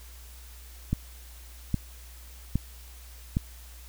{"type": "click train", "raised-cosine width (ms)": 5, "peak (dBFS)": -12, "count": 4, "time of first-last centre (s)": [0.93, 3.369], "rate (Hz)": 1.23, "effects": ["added 60 Hz sine -45 dBFS peak until 3.88 s", "white hiss -52 dBFS RMS until 3.88 s"]}